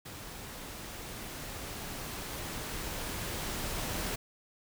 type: noise with level ramp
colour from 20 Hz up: pink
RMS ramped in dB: -45 to -35 dBFS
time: 0.05-4.16 s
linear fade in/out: 10 ms
effects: none